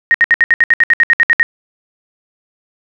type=tone bursts; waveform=sine; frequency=1864.7 Hz; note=A#6; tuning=in tune; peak=-5 dBFS; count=14; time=0.11-1.43 s; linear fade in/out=0 ms; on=33 ms; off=66 ms; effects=none